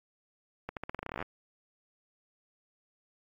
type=accelerating click train; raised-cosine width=0.5 ms; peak=-21 dBFS; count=17; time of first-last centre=0.69-1.225 s; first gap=78 ms; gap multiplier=0.87; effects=AAC 48 kbps

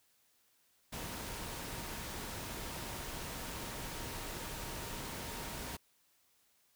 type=tone in noise; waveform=sine; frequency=932.3 Hz; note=A#5; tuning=in tune; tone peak=-54 dBFS; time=0.92-5.77 s; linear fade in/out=10 ms; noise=pink; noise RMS=-43 dBFS; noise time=0.92-5.77 s; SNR=-14 dB; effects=white hiss -72 dBFS RMS until 6.75 s

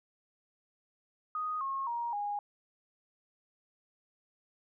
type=tone with pitch steps; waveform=sine; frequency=1244.5 / 1083.4 / 943.2 / 821.1 Hz; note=D#6 / C#6 / A#5 / G#5; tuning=0 / -40 / +20 / -20 cents; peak=-32 dBFS; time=1.35-2.39 s; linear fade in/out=2 ms; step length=260 ms; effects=none

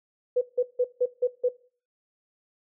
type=tone bursts; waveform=sine; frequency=495.6 Hz; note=B4; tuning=6 cents sharp; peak=-19 dBFS; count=6; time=0.36-1.49 s; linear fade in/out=10 ms; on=55 ms; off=160 ms; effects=noise-tail reverb RT60 0.4 s tail -18 dB re dry

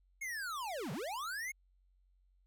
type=linear two-way sweep; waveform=square; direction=down then up; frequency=2202 to 122.5 to 2202 Hz; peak=-39 dBFS; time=0.21-1.52 s; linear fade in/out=10 ms; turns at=0.92 s; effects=added 46 Hz sine -67 dBFS peak until 2.46 s

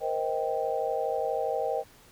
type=chord; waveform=sine; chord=C minor seventh; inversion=third; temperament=just; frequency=470.9 / 523.3 / 627.9 / 784.9 Hz; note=Bb4 / C5 / Eb5 / G5; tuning=+18 / 0 / +16 / +2 cents; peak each=-32 dBFS; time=0-1.84 s; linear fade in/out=50 ms; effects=pink hiss -56 dBFS RMS until 2.11 s

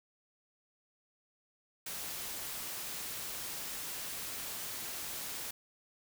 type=noise; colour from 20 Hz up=white; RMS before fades=-41 dBFS; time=1.86-5.51 s; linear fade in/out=5 ms; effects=none

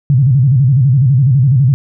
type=tone with vibrato; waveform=sine; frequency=131.9 Hz; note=C3; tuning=14 cents sharp; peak=-6 dBFS; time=0.1-1.74 s; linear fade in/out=0 ms; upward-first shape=square; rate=12 Hz; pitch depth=140 cents each way; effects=none

